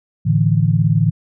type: chord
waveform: sine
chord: A suspended fourth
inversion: none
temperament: equal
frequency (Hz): 110 / 146.83 / 164.81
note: A2 / D3 / E3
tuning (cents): 0 / 0 / 0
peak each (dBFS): -16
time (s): 0.25-1.11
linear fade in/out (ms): 20
effects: none